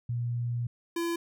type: tone pair in turn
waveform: sine / square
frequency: 119.7 / 338.6 Hz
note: A#2 / E4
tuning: +46 / +46 cents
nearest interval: octave + tritone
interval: 1800 cents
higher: second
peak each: -28 / -29 dBFS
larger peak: first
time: 0.09-0.67 / 0.96-1.16 s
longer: first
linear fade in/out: 5 ms
effects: none